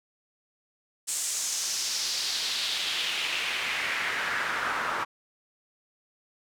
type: noise with band-pass filter sweep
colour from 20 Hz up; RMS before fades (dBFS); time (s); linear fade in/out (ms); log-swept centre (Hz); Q
pink; -30; 1.07-5.05; 20; 8100 to 1200; 2.3
effects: none